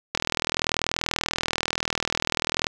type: click train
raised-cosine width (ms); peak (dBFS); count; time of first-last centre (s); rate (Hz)
0.2; -5; 103; 0.15-2.669; 40.5
effects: none